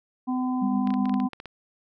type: harmonic tone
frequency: 254 Hz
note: B3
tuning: 49 cents sharp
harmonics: 1 / 3 / 4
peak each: -24 / -34 / -36 dBFS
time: 0.27-1.29 s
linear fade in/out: 20 ms
type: tone with tremolo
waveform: sine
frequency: 202.1 Hz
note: G#3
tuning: 47 cents flat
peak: -23 dBFS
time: 0.61-1.27 s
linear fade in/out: 20 ms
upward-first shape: sine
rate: 8 Hz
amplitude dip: 40%
type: clicks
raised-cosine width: 0.3 ms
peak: -22 dBFS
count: 10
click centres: 0.873 / 0.905 / 0.94 / 1.056 / 1.095 / 1.141 / 1.201 / 1.333 / 1.401 / 1.457 s
effects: none